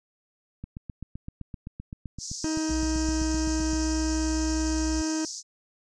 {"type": "click train", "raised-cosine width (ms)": 5, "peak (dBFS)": -24, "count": 25, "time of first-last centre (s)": [0.64, 3.733], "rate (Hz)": 7.76}
{"type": "band-pass noise", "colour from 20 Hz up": "white", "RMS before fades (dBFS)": -37, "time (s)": [2.18, 5.43], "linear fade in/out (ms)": 50, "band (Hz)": [5000, 6800], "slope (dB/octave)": 48}
{"type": "harmonic tone", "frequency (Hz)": 315.1, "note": "D#4", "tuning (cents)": 22, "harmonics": [1, 2, 3, 4, 5, 6, 8, 9, 10], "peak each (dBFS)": [-26, -40, -41, -47, -43, -49, -49, -55, -53], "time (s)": [2.44, 5.25], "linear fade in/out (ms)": 2}
{"type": "tone", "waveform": "sine", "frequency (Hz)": 61, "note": "B1", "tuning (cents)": -21, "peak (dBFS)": -28, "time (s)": [2.69, 5.02], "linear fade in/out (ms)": 10}
{"effects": []}